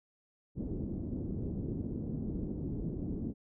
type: low-pass noise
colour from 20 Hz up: white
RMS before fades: -37 dBFS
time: 0.55-3.34 s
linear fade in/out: 50 ms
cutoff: 310 Hz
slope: 24 dB/octave
effects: none